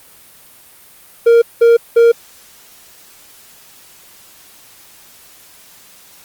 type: tone bursts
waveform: triangle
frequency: 466.2 Hz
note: A#4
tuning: in tune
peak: -3 dBFS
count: 3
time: 1.26-2.12 s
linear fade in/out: 10 ms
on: 160 ms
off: 190 ms
effects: white hiss -43 dBFS RMS until 6.24 s + Opus 32 kbps